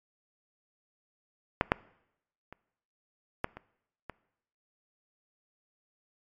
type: clicks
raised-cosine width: 0.5 ms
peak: -8 / -6 / -29 / -13 / -27 / -23 dBFS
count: 6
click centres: 1.611 / 1.719 / 2.526 / 3.444 / 3.57 / 4.097 s
effects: noise-tail reverb RT60 0.8 s tail -22 dB re dry + MP3 64 kbps